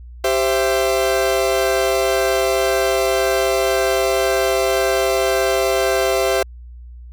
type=chord; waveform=40% pulse; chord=C major; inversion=second; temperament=equal with one note detuned; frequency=392 / 523.3 / 668.5 Hz; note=G4 / C5 / E5; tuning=0 / 0 / +24 cents; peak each=-19 dBFS; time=0.24-6.43 s; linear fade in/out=5 ms; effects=added 60 Hz sine -34 dBFS peak until 7.12 s